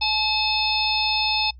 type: harmonic tone with a mistuned harmonic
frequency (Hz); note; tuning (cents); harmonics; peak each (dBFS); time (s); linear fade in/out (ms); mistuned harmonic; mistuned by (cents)
861; A5; -38; 1 / 3 / 4 / 5 / 6; -26 / -26 / -26 / -26 / -26; 0.01-1.51; 10; 4; +80
effects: noise-tail reverb RT60 0.1 s tail -25 dB re dry + added 62 Hz sine -41 dBFS peak until 1.59 s